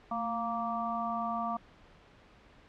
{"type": "harmonic tone with a mistuned harmonic", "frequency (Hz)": 233.1, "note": "A#3", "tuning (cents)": 0, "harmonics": [1, 3, 4, 5], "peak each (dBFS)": [-38, -35, -40, -35], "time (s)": [0.11, 1.57], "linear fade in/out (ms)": 5, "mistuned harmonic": 1, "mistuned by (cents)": -65, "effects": ["pink hiss -58 dBFS RMS until 2.68 s", "low-pass 3000 Hz 12 dB/octave"]}